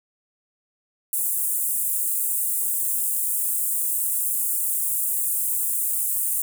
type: high-pass noise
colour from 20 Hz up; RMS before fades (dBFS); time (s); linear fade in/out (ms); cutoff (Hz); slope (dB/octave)
pink; -24; 1.13-6.42; 2; 8300; 48
effects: none